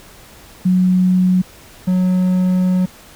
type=tone pair in turn; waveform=sine / triangle; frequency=183.5 / 183.5 Hz; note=F#3 / F#3; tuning=-14 / -14 cents; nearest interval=unison; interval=0 cents; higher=neither; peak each=-10 dBFS; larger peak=neither; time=0.65-1.42 / 1.87-2.86 s; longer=second; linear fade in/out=10 ms; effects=pink hiss -42 dBFS RMS until 3.15 s